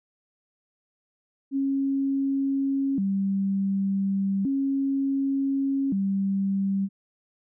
sine tone with vibrato, 231.2 Hz, A#3, 14 cents flat, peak -22 dBFS, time 1.51-6.89 s, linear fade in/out 50 ms, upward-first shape square, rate 0.34 Hz, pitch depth 290 cents each way, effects none

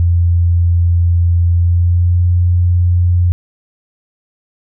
sine tone with pitch glide, 86.1 to 88.21 Hz, F2 to F2, -24 to +18 cents, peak -8 dBFS, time 0-3.32 s, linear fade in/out 0 ms, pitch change +42 cents, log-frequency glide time 1.51-2.26 s, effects none

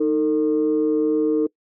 sine tone pair together, 311.1 / 451.1 Hz, D#4 / A4, 0 / +43 cents, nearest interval tritone, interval 643 cents, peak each -18 dBFS, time 0-1.47 s, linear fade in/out 10 ms, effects noise-tail reverb RT60 0.1 s tail -23 dB re dry + tanh soft clip ceiling -11 dBFS

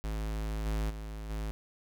square tone with level steps, 53.3 Hz, G#1, 46 cents sharp, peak -33 / -30 / -39 / -34 dBFS, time 0.04-1.51 s, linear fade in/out 0 ms, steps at 0.65 / 0.89 / 1.29 s, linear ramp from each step 20 ms, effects none

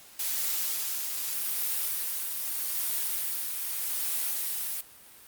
blue noise with tremolo, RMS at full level -29 dBFS, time 0.19-4.81 s, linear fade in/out 5 ms, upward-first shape triangle, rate 0.82 Hz, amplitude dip 40%, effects white hiss -52 dBFS RMS until 5.27 s + Opus 48 kbps

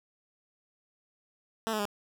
10% pulse tone with pitch steps, 223.7 / 214 / 204.7 Hz, A3 / A3 / G#3, +29 / -48 / -25 cents, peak -21 dBFS, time 1.67-1.853 s, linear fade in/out 0 ms, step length 61 ms, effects none

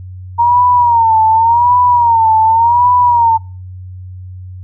sine tone with vibrato, 932.3 Hz, A#5, in tune, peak -6 dBFS, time 0.38-3.38 s, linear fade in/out 20 ms, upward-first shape sine, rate 0.88 Hz, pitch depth 100 cents each way, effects noise-tail reverb RT60 0.4 s tail -25 dB re dry + added 92 Hz sine -26 dBFS peak until 4.63 s

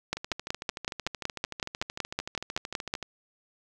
two click trains, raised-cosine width 0.2 ms, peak -11 / -18 dBFS, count 16 / 39, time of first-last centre 0.13-2.939 / 0.17-3.027 s, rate 5.34 / 13.3 Hz, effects none

